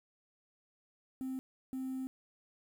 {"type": "tone bursts at uneven times", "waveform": "triangle", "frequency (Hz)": 261.6, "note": "C4", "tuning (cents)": 0, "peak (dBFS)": -33, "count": 2, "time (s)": [[1.21, 1.39], [1.73, 2.07]], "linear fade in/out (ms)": 0, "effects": ["tanh soft clip ceiling -32 dBFS", "10-bit"]}